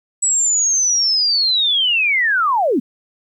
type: linear sweep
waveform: sine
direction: down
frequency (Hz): 7902 to 208.1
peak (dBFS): -13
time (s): 0.22-2.8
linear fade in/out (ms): 10
effects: 9-bit